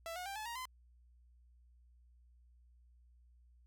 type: tone with pitch steps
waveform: sawtooth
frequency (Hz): 664 / 724.1 / 789.6 / 861.1 / 939 / 1024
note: E5 / F#5 / G5 / A5 / A#5 / C6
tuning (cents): +12 / -38 / +12 / -38 / +12 / -38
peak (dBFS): -38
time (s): 0.06-0.654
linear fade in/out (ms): 0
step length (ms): 99
effects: added 60 Hz sine -62 dBFS peak until 3.66 s